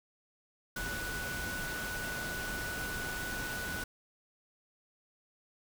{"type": "tone in noise", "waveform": "sine", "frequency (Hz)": 1480, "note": "F#6", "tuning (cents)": 0, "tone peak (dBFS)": -38, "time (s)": [0.76, 3.84], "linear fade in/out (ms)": 5, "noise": "pink", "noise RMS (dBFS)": -40, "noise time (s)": [0.76, 3.84], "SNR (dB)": -1, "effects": []}